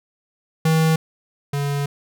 square tone pair in turn, 160 / 142.24 Hz, D#3 / C#3, +49 / +45 cents, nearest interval major second, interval 204 cents, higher first, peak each -15 / -21 dBFS, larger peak first, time 0.65-0.96 / 1.53-1.86 s, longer second, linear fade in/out 5 ms, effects none

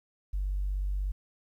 sine tone, 48.27 Hz, G1, 26 cents flat, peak -27 dBFS, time 0.33-1.12 s, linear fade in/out 10 ms, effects tanh soft clip ceiling -23 dBFS + 11-bit

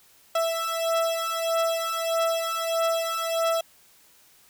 30% pulse beating tone pair, 660 / 661.6 Hz, E5 / E5, +2 / +6 cents, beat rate 1.6 Hz, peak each -24 dBFS, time 0.35-3.61 s, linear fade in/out 5 ms, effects white hiss -57 dBFS RMS until 4.49 s

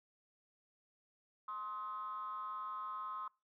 triangle ring-modulated tone, 109 Hz, A2, 16 cents flat, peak -35 dBFS, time 1.48-3.28 s, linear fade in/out 5 ms, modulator 1160 Hz, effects noise-tail reverb RT60 0.3 s tail -25 dB re dry + tanh soft clip ceiling -32 dBFS

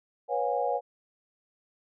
sine tone cluster, 489 / 552 / 716 / 820 Hz, B4 / C#5 / F5 / G#5, -17 / -7 / +43 / -22 cents, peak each -31 dBFS, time 0.28-0.81 s, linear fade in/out 50 ms, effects none

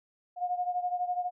sine beating tone pair, 715 / 727 Hz, F5 / F#5, +41 / -31 cents, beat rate 12 Hz, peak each -30 / -34 dBFS, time 0.36-1.31 s, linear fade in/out 50 ms, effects none

